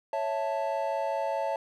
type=chord; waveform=triangle; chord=A major; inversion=first; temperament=equal; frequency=554.4 / 659.3 / 880 Hz; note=C#5 / E5 / A5; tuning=0 / 0 / 0 cents; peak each=-30 dBFS; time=0.13-1.56 s; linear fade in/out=2 ms; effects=none